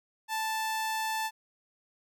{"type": "tone", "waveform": "sawtooth", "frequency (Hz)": 880, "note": "A5", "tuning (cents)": 0, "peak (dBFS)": -26, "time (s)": [0.28, 1.31], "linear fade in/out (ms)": 50, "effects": []}